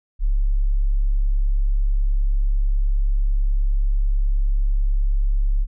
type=tone; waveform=sine; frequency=34.65 Hz; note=C#1; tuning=in tune; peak=-15 dBFS; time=0.19-5.67 s; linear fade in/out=50 ms; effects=none